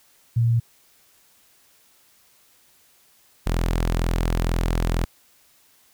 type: tone pair in turn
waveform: sine / sawtooth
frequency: 116.54 / 42.12 Hz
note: A#2 / E1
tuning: 0 / +38 cents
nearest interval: octave + tritone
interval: 1762 cents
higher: first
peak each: -16 / -16 dBFS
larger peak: neither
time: 0.36-0.6 / 3.46-5.05 s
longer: second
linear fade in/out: 10 ms
effects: white hiss -58 dBFS RMS until 5.93 s